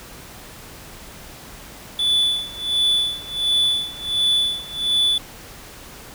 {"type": "tone with tremolo", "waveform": "triangle", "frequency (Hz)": 3469, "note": "A7", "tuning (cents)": -25, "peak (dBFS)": -13, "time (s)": [1.99, 5.18], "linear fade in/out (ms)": 2, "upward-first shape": "sine", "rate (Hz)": 1.4, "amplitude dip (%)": 90, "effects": ["pink hiss -40 dBFS RMS until 6.14 s"]}